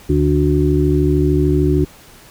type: harmonic tone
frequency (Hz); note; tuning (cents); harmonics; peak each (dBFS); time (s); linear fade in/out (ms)
73.3; D2; -3; 1 / 2 / 4 / 5; -17 / -17 / -17 / -17; 0.09-1.85; 10
effects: pink hiss -43 dBFS RMS until 2.3 s